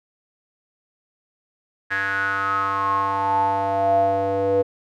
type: tone with band-pass filter sweep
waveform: square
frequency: 98 Hz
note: G2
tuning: in tune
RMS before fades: -21 dBFS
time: 1.9-4.63 s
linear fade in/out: 20 ms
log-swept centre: 1700 to 510 Hz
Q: 9.4
effects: none